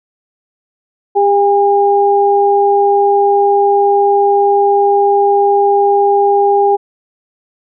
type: tone pair together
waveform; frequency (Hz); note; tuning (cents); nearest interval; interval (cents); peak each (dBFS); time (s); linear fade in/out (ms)
sine; 401.4 / 809.8; G4 / G#5; +41 / -44; octave; 1215; -10; 1.15-6.77; 20
effects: none